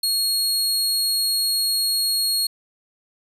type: tone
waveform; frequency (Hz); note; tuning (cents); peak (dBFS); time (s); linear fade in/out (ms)
sawtooth; 4302; C8; +47; -16; 0.03-2.47; 5
effects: resampled to 32000 Hz